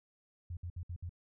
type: tone bursts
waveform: sine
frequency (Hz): 87.31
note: F2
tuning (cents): 0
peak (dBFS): -38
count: 5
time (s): 0.5-1.094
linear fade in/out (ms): 5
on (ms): 70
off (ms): 61
effects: none